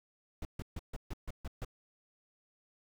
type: noise bursts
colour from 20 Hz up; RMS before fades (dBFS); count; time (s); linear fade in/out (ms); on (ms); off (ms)
brown; -39; 8; 0.42-1.648; 2; 31; 140
effects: none